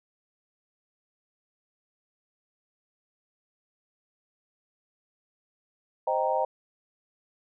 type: chord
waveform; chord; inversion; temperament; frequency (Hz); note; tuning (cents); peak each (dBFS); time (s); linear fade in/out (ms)
sine; C minor seventh; none; equal; 523.3 / 622.3 / 784 / 932.3; C5 / Eb5 / G5 / Bb5; 0 / 0 / 0 / 0; -29; 6.07-6.45; 5
effects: none